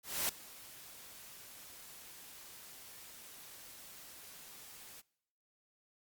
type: noise with ADSR envelope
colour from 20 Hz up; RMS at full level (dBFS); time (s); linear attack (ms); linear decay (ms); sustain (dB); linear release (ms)
white; -33; 0.03-5.02; 260; 4; -20; 24
effects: noise-tail reverb RT60 0.8 s tail -24 dB re dry + Opus 48 kbps